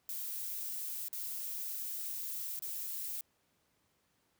violet noise with dropouts, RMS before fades -40 dBFS, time 0.09-3.21 s, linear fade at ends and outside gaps 1 ms, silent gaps 1.084-1.129 / 2.592-2.622 s, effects pink hiss -75 dBFS RMS until 4.39 s + high-pass 80 Hz 12 dB/octave

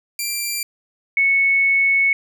10% pulse / sine tone pair in turn, 2363 / 2208 Hz, D7 / C#7, +10 / -7 cents, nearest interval minor second, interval 117 cents, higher first, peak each -13 dBFS, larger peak neither, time 0.19-0.63 / 1.17-2.13 s, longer second, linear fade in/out 2 ms, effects none

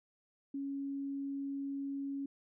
sine tone, 277.2 Hz, C#4, in tune, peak -36 dBFS, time 0.54-2.26 s, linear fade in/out 5 ms, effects none

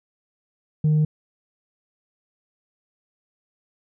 sine tone with tanh clipping, 153.2 Hz, D#3, 27 cents flat, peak -16 dBFS, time 0.84-1.05 s, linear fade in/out 5 ms, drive 1 dB, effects none

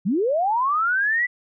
sine linear sweep, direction up, 160 to 2000 Hz, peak -18 dBFS, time 0.05-1.27 s, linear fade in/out 20 ms, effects none

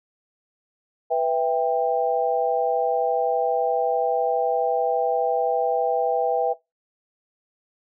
sine chord, E minor, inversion second, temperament just, 494.4 / 659.3 / 791.1 Hz, B4 / E5 / G5, +2 / 0 / +16 cents, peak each -23 dBFS, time 1.1-6.54 s, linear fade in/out 20 ms, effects noise-tail reverb RT60 0.2 s tail -20 dB re dry

